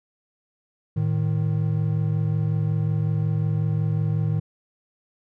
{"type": "tone pair together", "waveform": "triangle", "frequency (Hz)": [109.8, 155.28], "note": ["A2", "D#3"], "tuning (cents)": [-3, -3], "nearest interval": "tritone", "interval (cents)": 600, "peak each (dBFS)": -21, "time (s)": [0.96, 4.4], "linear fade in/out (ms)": 10, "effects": []}